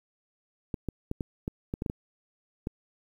clicks, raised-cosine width 3 ms, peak -18 dBFS, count 10, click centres 0.742 / 0.887 / 1.114 / 1.208 / 1.479 / 1.739 / 1.821 / 1.862 / 1.899 / 2.671 s, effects 9-bit

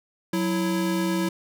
square tone pair together, 184.7 / 330.7 Hz, F#3 / E4, -3 / +6 cents, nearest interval minor seventh, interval 1009 cents, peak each -26 / -26 dBFS, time 0.33-1.29 s, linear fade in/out 5 ms, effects none

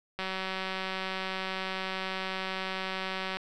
click train, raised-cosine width 0.3 ms, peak -18 dBFS, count 602, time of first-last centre 0.19-3.37 s, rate 189 Hz, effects none

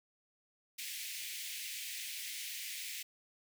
pink high-pass noise, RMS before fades -43 dBFS, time 0.78-3.03 s, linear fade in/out 10 ms, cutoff 2000 Hz, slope 48 dB/octave, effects none

